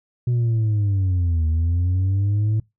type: linear two-way sweep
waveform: sine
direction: down then up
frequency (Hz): 123.47 to 78.6 to 110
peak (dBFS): -14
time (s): 0.27-2.6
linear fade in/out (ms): 5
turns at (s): 1.47
effects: noise-tail reverb RT60 0.2 s tail -26 dB re dry + tanh soft clip ceiling -16 dBFS